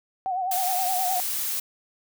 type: tone with vibrato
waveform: sine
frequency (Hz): 743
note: F#5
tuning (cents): +7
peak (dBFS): -24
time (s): 0.26-1.2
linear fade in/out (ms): 0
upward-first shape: sine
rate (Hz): 9.6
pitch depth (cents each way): 69
type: noise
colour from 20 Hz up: blue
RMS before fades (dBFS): -28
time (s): 0.51-1.6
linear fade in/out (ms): 5
effects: none